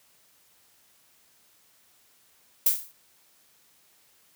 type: noise with exponential decay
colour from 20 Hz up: violet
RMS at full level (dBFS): -17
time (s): 2.66-2.92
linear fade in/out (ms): 5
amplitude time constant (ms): 56
effects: white hiss -62 dBFS RMS until 4.35 s + high-pass 60 Hz 12 dB/octave